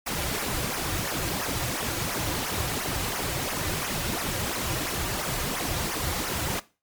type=noise with flanger; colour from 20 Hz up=pink; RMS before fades=-29 dBFS; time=0.06-6.6 s; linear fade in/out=10 ms; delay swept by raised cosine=0.24 to 4.74 ms; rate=2.9 Hz; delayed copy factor=-0.75; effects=noise-tail reverb RT60 0.3 s tail -18 dB re dry + MP3 96 kbps